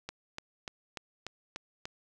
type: click train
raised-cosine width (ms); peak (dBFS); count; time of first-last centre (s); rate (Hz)
0.2; -21; 7; 0.09-1.855; 3.4
effects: 10-bit